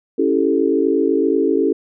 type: chord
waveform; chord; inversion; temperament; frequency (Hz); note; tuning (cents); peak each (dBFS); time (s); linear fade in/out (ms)
sine; A dominant seventh; first; equal; 277.2 / 329.6 / 392 / 440; C#4 / E4 / G4 / A4; 0 / 0 / 0 / 0; -19; 0.18-1.73; 10
effects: none